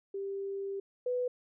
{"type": "tone pair in turn", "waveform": "sine", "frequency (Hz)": [393.9, 496.3], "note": ["G4", "B4"], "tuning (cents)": [8, 8], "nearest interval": "major third", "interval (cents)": 400, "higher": "second", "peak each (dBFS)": [-34, -29], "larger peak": "second", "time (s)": [[0.14, 0.8], [1.06, 1.28]], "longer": "first", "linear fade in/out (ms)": 5, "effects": []}